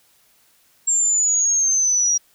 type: exponential sweep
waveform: sine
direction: down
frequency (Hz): 7450 to 5710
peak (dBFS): -15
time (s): 0.87-2.18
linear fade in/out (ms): 10
effects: white hiss -58 dBFS RMS until 2.34 s